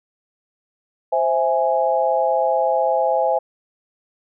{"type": "chord", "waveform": "sine", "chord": "C augmented", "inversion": "none", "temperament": "equal", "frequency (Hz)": [523.3, 659.3, 830.6], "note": ["C5", "E5", "G#5"], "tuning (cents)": [0, 0, 0], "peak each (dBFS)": -20, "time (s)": [1.12, 3.39], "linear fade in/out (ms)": 10, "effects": []}